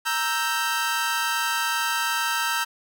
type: chord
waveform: sawtooth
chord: E diminished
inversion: second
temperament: equal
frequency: 932.3 / 1318.5 / 1568 Hz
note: Bb5 / E6 / G6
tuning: 0 / 0 / 0 cents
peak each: -24 / -24 / -23 dBFS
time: 0.05-2.65 s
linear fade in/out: 20 ms
effects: none